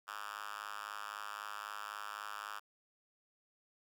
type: tone with high-pass filter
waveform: 5% pulse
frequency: 103.83 Hz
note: G#2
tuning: in tune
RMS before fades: -45 dBFS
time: 0.07-2.6 s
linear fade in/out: 20 ms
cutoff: 1300 Hz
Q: 3
effects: 12-bit